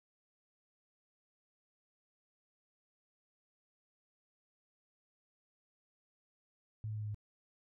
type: tone with pitch steps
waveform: sine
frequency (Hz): 108.5 / 107.56 / 106.64 / 105.72 / 104.8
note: A2 / A2 / G#2 / G#2 / G#2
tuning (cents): -24 / -39 / +46 / +31 / +16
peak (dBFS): -37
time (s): 6.84-7.145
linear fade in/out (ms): 0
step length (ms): 61
effects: none